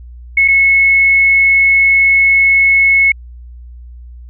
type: tone with dropouts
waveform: sine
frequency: 2191 Hz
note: C#7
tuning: 21 cents flat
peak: -6 dBFS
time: 0.37-3.12 s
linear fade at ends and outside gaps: 5 ms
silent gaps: 0.479-0.483 s
effects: added 60 Hz sine -30 dBFS peak until 4.29 s